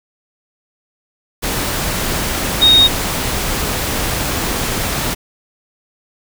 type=tone in noise; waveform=sine; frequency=3729 Hz; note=A#7; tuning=in tune; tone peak=-6 dBFS; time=2.61-2.88 s; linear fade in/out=20 ms; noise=pink; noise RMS=-19 dBFS; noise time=1.42-5.15 s; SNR=+10 dB; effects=none